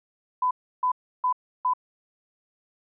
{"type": "tone bursts", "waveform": "sine", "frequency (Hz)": 1003, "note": "B5", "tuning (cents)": 26, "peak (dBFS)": -20, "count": 4, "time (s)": [0.42, 1.736], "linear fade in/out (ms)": 5, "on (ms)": 89, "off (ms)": 320, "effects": []}